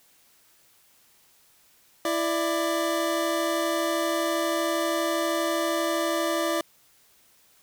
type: tone pair together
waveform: 25% pulse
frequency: 332.2 / 591.9 Hz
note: E4 / D5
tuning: +13 / +13 cents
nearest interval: minor seventh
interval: 1000 cents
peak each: -23 dBFS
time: 2.05-6.61 s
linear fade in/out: 2 ms
effects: white hiss -60 dBFS RMS until 7.62 s